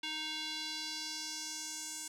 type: tone with band-pass filter sweep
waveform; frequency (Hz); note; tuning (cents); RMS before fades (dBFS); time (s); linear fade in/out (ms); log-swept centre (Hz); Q
square; 311.1; D#4; 0; -41; 0.03-2.08; 5; 3200 to 7700; 2.4
effects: none